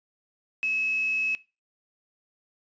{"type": "tone with quantisation", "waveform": "sine", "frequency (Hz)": 2580, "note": "E7", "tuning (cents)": -38, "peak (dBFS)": -24, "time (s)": [0.63, 1.35], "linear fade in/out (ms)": 0, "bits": 7, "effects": ["noise-tail reverb RT60 0.3 s tail -21 dB re dry", "resampled to 16000 Hz"]}